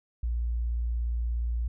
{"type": "tone", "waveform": "sine", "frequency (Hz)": 58.5, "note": "A#1", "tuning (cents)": 7, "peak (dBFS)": -26, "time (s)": [0.23, 1.68], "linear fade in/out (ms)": 5, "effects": []}